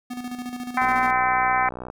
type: tone with tremolo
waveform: square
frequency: 246.9 Hz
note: B3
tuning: in tune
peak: -29 dBFS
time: 0.1-1.11 s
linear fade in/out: 10 ms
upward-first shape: square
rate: 14 Hz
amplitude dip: 55%
type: harmonic tone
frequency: 256.6 Hz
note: C4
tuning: 34 cents flat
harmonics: 3 / 4 / 5 / 6 / 7 / 8 / 9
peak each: -22 / -24 / -26 / -28 / -29 / -30 / -31 dBFS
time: 0.77-1.69 s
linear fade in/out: 2 ms
type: click train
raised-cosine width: 1 ms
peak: -20 dBFS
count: 68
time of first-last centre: 0.82-1.901 s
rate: 62 Hz
effects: none